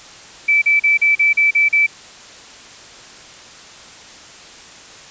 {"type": "tone bursts", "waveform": "sine", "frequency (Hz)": 2317, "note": "D7", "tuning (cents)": -24, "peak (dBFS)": -10, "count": 8, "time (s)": [0.48, 1.866], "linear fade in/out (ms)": 10, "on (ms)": 140, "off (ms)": 38, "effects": ["white hiss -39 dBFS RMS until 5.1 s", "resampled to 16000 Hz"]}